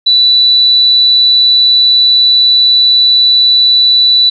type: tone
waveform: sine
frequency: 3964 Hz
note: B7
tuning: 6 cents sharp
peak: -4 dBFS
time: 0.06-4.3 s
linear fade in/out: 10 ms
effects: none